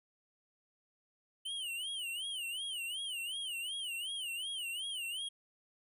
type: tone with vibrato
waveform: square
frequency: 2990 Hz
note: F#7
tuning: 17 cents sharp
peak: -38 dBFS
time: 1.45-5.29 s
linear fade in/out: 10 ms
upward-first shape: sine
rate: 2.7 Hz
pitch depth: 170 cents each way
effects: resampled to 32000 Hz